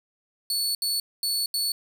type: tone bursts at uneven times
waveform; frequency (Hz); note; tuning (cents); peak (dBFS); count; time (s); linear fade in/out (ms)
sawtooth; 4435; C#8; 0; -21; 4; 0.5-0.75 / 0.82-1 / 1.23-1.46 / 1.54-1.72; 2
effects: 10-bit